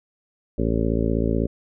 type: harmonic tone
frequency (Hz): 56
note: A1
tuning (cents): +31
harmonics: 1 / 2 / 3 / 4 / 5 / 6 / 7 / 8 / 9 / 10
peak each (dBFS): -25 / -27 / -29 / -26 / -27 / -34 / -28 / -30 / -36 / -33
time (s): 0.58-1.47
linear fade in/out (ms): 5
effects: none